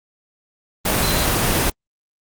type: tone in noise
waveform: sine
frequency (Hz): 4061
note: B7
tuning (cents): +48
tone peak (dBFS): -25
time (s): 1.03-1.25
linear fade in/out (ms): 5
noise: pink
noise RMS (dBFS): -18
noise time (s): 0.85-1.7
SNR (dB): -10
effects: Opus 24 kbps